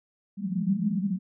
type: band-pass noise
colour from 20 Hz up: pink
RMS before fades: -27 dBFS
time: 0.37-1.19 s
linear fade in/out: 50 ms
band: 180 to 210 Hz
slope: 96 dB/octave
effects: none